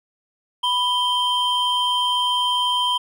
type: tone pair together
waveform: triangle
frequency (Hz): 990 / 3143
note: B5 / G7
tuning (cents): +4 / +4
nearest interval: octave + minor sixth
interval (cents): 2000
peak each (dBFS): -19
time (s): 0.63-2.98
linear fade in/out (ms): 10
effects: none